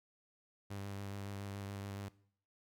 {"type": "tone with vibrato", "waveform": "sawtooth", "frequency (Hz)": 99.6, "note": "G2", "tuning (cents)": 28, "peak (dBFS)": -38, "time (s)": [0.7, 2.09], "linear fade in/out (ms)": 10, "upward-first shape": "square", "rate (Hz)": 7.1, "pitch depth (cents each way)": 14, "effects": ["noise-tail reverb RT60 0.6 s tail -20 dB re dry"]}